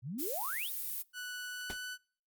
sine exponential sweep, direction up, 111.7 to 4075 Hz, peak -37 dBFS, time 0.02-0.71 s, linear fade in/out 50 ms
violet noise, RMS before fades -38 dBFS, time 0.18-1.03 s, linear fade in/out 20 ms
sawtooth tone with pitch glide, 1482 to 1494 Hz, F#6 to F#6, +2 to +16 cents, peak -36 dBFS, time 1.13-1.98 s, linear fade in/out 50 ms, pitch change +14 cents, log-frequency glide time 1.48-1.87 s
pink noise with exponential decay, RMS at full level -38 dBFS, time 1.7-1.79 s, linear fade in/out 0 ms, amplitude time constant 19 ms
effects noise-tail reverb RT60 0.5 s tail -26 dB re dry + Opus 48 kbps

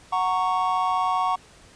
triangle chord, F# major, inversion none, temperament just, 740 / 925 / 1110 Hz, F#5 / A#5 / C#6, 0 / -14 / +2 cents, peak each -23 / -25 / -22 dBFS, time 0.12-1.36 s, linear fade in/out 10 ms, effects pink hiss -51 dBFS RMS until 1.75 s + resampled to 22050 Hz

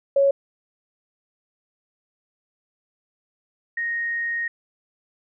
sine tone pair in turn, 554.4 / 1864.8 Hz, C#5 / A#6, 0 / 0 cents, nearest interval octave + major sixth, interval 2100 cents, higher second, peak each -14 / -23 dBFS, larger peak first, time 0.16-0.31 / 3.77-4.48 s, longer second, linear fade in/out 5 ms, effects none

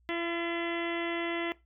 harmonic tone with a mistuned harmonic, 338.6 Hz, E4, 46 cents sharp, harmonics 1 / 2 / 3 / 4 / 5 / 6 / 7 / 8 / 9 / 10, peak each -33 / -39 / -43 / -43 / -42 / -37 / -48 / -45 / -46 / -47 dBFS, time 0.09-1.52 s, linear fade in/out 0 ms, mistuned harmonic 5, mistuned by +31 cents, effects noise-tail reverb RT60 0.2 s tail -18 dB re dry + added 60 Hz sine -63 dBFS peak until 1.65 s

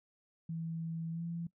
sine tone with pitch glide, 164.1 to 168.81 Hz, E3 to E3, -8 to +41 cents, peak -36 dBFS, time 0.49-1.47 s, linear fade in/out 5 ms, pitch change +49 cents, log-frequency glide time 1.11-1.23 s, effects noise-tail reverb RT60 0.1 s tail -20 dB re dry

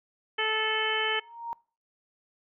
harmonic tone, 436.5 Hz, A4, 14 cents flat, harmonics 1 / 2 / 3 / 4 / 5 / 6 / 7, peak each -33 / -34 / -35 / -31 / -33 / -37 / -31 dBFS, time 0.38-1.2 s, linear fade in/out 10 ms
sine tone with exponential growth, 932.3 Hz, A#5, in tune, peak -29 dBFS, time 1.02-1.53 s, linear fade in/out 0 ms, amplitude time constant 110 ms
effects noise-tail reverb RT60 0.4 s tail -24 dB re dry

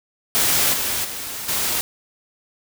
white noise with level steps, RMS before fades -18 / -23 / -30 / -22 dBFS, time 0.35-1.81 s, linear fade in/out 0 ms, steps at 0.73 / 1.04 / 1.48 s, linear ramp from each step 10 ms, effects none

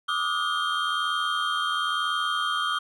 triangle tone cluster, 1178 / 1259 / 1435 / 3183 Hz, D6 / D#6 / F6 / G7, +5 / +20 / +47 / +26 cents, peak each -28 dBFS, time 0.08-2.79 s, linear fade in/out 10 ms, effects none

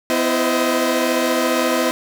sawtooth tone cluster, 251.8 / 333.4 / 518 / 629 Hz, B3 / E4 / C5 / D#5, +34 / +20 / -17 / +19 cents, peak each -18 dBFS, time 0.1-1.91 s, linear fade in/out 0 ms, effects none

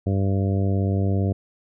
harmonic tone, 97.6 Hz, G2, 7 cents flat, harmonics 1 / 2 / 3 / 4 / 5 / 6 / 7, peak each -20 / -26 / -30 / -32 / -34 / -36 / -37 dBFS, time 0.06-1.33 s, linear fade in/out 10 ms, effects none

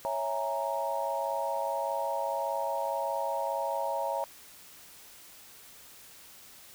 sine chord, A# half-diminished seventh, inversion first, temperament equal, 554.4 / 659.3 / 830.6 / 932.3 Hz, C#5 / E5 / G#5 / A#5, 0 / 0 / 0 / 0 cents, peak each -34 / -35 / -37 / -33 dBFS, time 0.05-4.24 s, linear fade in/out 0 ms, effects white hiss -52 dBFS RMS until 6.74 s

